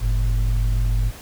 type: tone pair together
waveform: sine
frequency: 46.36 / 110 Hz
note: F#1 / A2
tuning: +4 / 0 cents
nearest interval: octave + minor third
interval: 1496 cents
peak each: -16 / -21 dBFS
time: 0-1.12 s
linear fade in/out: 50 ms
effects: tanh soft clip ceiling -13 dBFS + pink hiss -41 dBFS RMS until 1.21 s